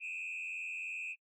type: tone with frequency modulation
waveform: sine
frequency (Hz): 2541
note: D#7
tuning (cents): +36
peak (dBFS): -36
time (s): 0-1.16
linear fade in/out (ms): 50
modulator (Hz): 83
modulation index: 1.5
effects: noise-tail reverb RT60 0.1 s tail -25 dB re dry + tanh soft clip ceiling -36 dBFS